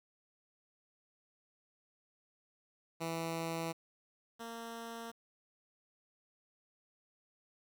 10% pulse tone pair in turn, 164.81 / 230.3 Hz, E3 / A#3, 0 / -21 cents, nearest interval tritone, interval 579 cents, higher second, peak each -28 / -35 dBFS, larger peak first, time 3-3.73 / 4.39-5.12 s, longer neither, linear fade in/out 20 ms, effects 11-bit

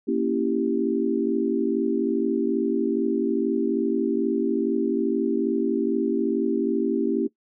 sine chord, A# diminished seventh, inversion none, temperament equal, 233.1 / 277.2 / 329.6 / 392 Hz, A#3 / C#4 / E4 / G4, 0 / 0 / 0 / 0 cents, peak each -26 dBFS, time 0.07-7.28 s, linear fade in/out 20 ms, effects noise-tail reverb RT60 0.1 s tail -19 dB re dry

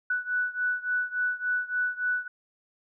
sine beating tone pair, 1482 / 1485.5 Hz, F#6 / F#6, +2 / +6 cents, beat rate 3.5 Hz, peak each -28 / -30 dBFS, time 0.1-2.28 s, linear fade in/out 5 ms, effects none

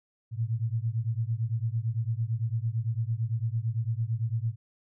sine beating tone pair, 110 / 118.9 Hz, A2 / A#2, 0 / +35 cents, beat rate 8.9 Hz, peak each -29 / -30 dBFS, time 0.31-4.56 s, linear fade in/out 50 ms, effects none

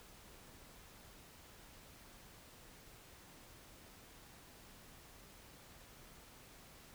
silence, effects pink hiss -59 dBFS RMS until 6.94 s

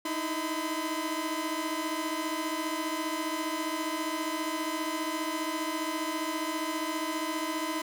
sawtooth tone cluster, 308.5 / 323.4 / 1013 Hz, D#4 / E4 / B5, -15 / -33 / +44 cents, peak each -31 dBFS, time 0.05-7.82 s, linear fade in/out 5 ms, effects none

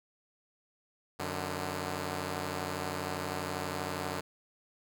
5% pulse tone pair together, 92.5 / 148.83 Hz, F#2 / D3, 0 / +23 cents, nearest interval minor sixth, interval 823 cents, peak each -25 / -26 dBFS, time 1.19-4.21 s, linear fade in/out 10 ms, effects none

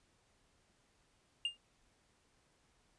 triangle tone with exponential decay, 2814 Hz, F7, 12 cents sharp, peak -28 dBFS, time 1.45-1.57 s, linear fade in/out 2 ms, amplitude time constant 26 ms, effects pink hiss -73 dBFS RMS until 2.98 s + resampled to 22050 Hz

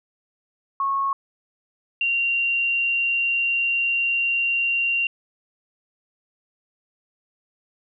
sine tone pair in turn, 1097 / 2764 Hz, C#6 / F7, -18 / -19 cents, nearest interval octave + major third, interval 1599 cents, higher second, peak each -20 / -19 dBFS, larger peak second, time 0.8-1.13 / 2.01-5.07 s, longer second, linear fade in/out 2 ms, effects none

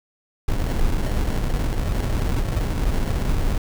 brown noise with sample-and-hold, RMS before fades -21 dBFS, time 0.48-3.58 s, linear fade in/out 5 ms, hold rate 1225 Hz, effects none

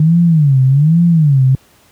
sine tone with vibrato, 150 Hz, D3, 37 cents sharp, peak -6 dBFS, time 0-1.55 s, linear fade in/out 2 ms, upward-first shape sine, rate 1.2 Hz, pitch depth 240 cents each way, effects pink hiss -49 dBFS RMS until 1.91 s + high-pass 60 Hz 12 dB/octave

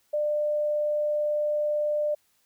sine tone, 597 Hz, D5, 28 cents sharp, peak -23 dBFS, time 0.13-2.15 s, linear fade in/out 10 ms, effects white hiss -68 dBFS RMS until 2.45 s

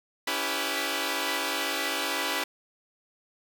5% pulse chord, C# half-diminished seventh, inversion none, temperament equal with one note detuned, 281.7 / 329.6 / 392 / 493.9 Hz, C#4 / E4 / G4 / B4, +28 / 0 / 0 / 0 cents, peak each -21 / -22 / -22 / -22 dBFS, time 0.27-2.44 s, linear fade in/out 5 ms, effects none

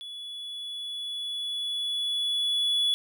triangle tone with level ramp, 3411 Hz, G#7, 46 cents sharp, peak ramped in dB -36 to -20 dBFS, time 0.01-2.94 s, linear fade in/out 0 ms, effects none

